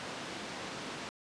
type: band-pass noise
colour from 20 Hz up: pink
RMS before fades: -42 dBFS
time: 0-1.09 s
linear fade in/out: 0 ms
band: 190 to 5300 Hz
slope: 12 dB/octave
effects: resampled to 22050 Hz